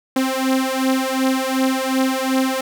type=beating tone pair; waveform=sawtooth; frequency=261.6 / 264.3 Hz; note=C4 / C4; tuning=0 / +18 cents; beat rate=2.7 Hz; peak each=-16 dBFS; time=0.16-2.61 s; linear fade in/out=5 ms; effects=none